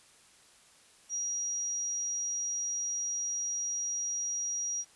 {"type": "tone", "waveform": "sine", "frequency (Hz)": 5740, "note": "F8", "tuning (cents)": 47, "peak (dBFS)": -31, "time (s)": [1.09, 4.85], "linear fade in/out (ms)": 50, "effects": ["white hiss -60 dBFS RMS until 4.95 s", "resampled to 24000 Hz"]}